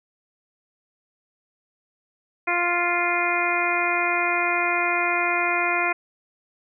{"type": "harmonic tone", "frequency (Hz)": 349.2, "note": "F4", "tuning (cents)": 0, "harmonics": [1, 2, 3, 4, 5, 6, 7], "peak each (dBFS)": [-30, -27, -28, -28, -32, -26, -26], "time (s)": [2.47, 5.93], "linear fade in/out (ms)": 10, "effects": []}